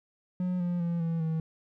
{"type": "tone with pitch steps", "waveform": "triangle", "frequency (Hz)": [181.1, 175.74, 170.54, 165.49, 160.6], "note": ["F#3", "F3", "F3", "E3", "E3"], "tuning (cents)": [-37, 11, -41, 7, -45], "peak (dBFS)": -25, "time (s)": [0.4, 1.4], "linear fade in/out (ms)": 2, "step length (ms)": 200, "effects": []}